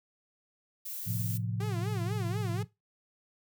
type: noise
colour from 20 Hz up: violet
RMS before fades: -39 dBFS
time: 0.85-1.38 s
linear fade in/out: 10 ms
type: chord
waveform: sine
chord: F major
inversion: first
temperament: equal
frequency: 110 / 130.81 / 174.61 Hz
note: A2 / C3 / F3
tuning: 0 / 0 / 0 cents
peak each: -32 / -38 / -37 dBFS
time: 1.06-2.65 s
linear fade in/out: 20 ms
type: tone with vibrato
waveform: sawtooth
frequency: 380 Hz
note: F#4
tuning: 46 cents sharp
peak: -34 dBFS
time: 1.6-2.63 s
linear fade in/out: 5 ms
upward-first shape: sine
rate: 4.1 Hz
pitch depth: 210 cents each way
effects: noise-tail reverb RT60 0.2 s tail -18 dB re dry